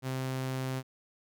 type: tone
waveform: sawtooth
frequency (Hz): 130.81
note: C3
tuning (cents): 0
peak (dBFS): -28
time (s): 0.02-0.83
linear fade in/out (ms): 50
effects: none